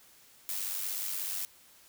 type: noise with amplitude modulation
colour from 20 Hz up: blue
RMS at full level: -33 dBFS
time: 0.49-1.45 s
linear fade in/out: 0 ms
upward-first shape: sine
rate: 96.5 Hz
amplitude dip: 50%
effects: white hiss -59 dBFS RMS until 1.88 s